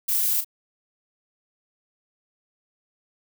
violet noise with echo, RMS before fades -23 dBFS, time 0.08-0.41 s, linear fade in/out 10 ms, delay 36 ms, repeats 1, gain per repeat -10 dB, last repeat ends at 0.446 s, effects none

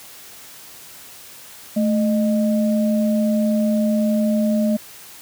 sine tone pair together, 218 / 613.2 Hz, A3 / D#5, -16 / -25 cents, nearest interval octave + tritone, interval 1791 cents, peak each -16 / -23 dBFS, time 1.76-4.77 s, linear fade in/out 10 ms, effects white hiss -41 dBFS RMS until 5.21 s + high-pass 60 Hz 12 dB/octave

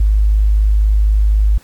sine tone, 52 Hz, G#1, 3 cents sharp, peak -8 dBFS, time 0-1.58 s, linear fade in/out 5 ms, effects pink hiss -46 dBFS RMS until 1.63 s + MP3 96 kbps

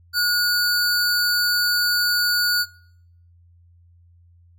square tone pair together, 1446 / 4591 Hz, F#6 / D8, -40 / -40 cents, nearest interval octave + minor sixth, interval 2000 cents, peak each -21 dBFS, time 0.13-2.66 s, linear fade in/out 50 ms, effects noise-tail reverb RT60 0.7 s tail -23 dB re dry + added 86 Hz sine -50 dBFS peak until 4.58 s

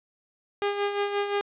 sawtooth tone with tremolo, 405.9 Hz, G#4, 40 cents flat, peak -19 dBFS, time 0.62-1.41 s, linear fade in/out 0 ms, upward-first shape sine, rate 5.7 Hz, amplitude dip 55%, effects resampled to 8000 Hz + 10-bit

